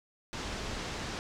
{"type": "low-pass noise", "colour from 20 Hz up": "pink", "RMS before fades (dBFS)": -38, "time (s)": [0.33, 1.19], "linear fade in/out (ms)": 0, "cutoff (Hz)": 6800, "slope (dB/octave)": 24, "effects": []}